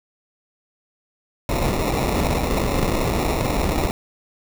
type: noise with sample-and-hold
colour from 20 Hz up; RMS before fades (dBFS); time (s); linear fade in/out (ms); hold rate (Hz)
pink; -21; 1.49-3.91; 0; 1575
effects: none